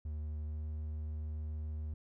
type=tone with pitch glide; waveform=triangle; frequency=76 to 76.75 Hz; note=D#2 to D#2; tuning=-40 to -23 cents; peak=-35 dBFS; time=0.05-1.94 s; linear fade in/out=5 ms; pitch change=+17 cents; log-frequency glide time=0.46-0.62 s; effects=none